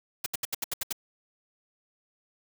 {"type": "noise bursts", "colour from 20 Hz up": "white", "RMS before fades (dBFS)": -30, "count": 8, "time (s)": [0.24, 0.927], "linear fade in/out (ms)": 5, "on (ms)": 22, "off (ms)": 73, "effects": []}